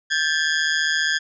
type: ring-modulated tone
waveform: sawtooth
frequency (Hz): 1661.2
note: G#6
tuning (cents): 0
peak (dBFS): -12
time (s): 0.1-1.19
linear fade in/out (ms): 20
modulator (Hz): 77.5
effects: resampled to 16000 Hz